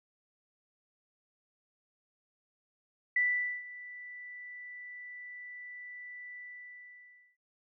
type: tone with ADSR envelope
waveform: sine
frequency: 1975.5 Hz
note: B6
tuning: in tune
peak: -24 dBFS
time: 3.16-7.37 s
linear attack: 5 ms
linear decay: 460 ms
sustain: -19 dB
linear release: 1000 ms
effects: none